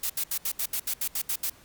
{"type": "noise bursts", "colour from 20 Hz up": "blue", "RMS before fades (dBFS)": -28, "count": 11, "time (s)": [0.03, 1.498], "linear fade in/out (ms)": 5, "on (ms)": 68, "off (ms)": 72, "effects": ["pink hiss -55 dBFS RMS until 1.64 s", "Opus 48 kbps"]}